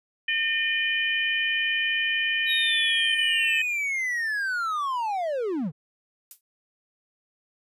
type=harmonic tone; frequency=607 Hz; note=D#5; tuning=43 cents flat; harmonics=3 / 4 / 5; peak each=-26 / -27 / -28 dBFS; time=0.28-3.62 s; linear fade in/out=5 ms
type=linear sweep; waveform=triangle; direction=down; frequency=3837 to 130.6 Hz; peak=-23 dBFS; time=2.46-5.72 s; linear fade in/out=50 ms
type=noise with exponential decay; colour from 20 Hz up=violet; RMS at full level=-35 dBFS; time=6.31-6.41 s; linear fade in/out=1 ms; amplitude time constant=21 ms
effects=resampled to 32000 Hz